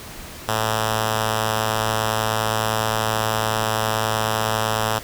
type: tone with notch filter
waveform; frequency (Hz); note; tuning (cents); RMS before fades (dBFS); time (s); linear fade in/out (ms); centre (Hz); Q
5% pulse; 109.8; A2; -3; -22; 0.48-4.99; 5; 290; 0.92
effects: pink hiss -37 dBFS RMS until 5.03 s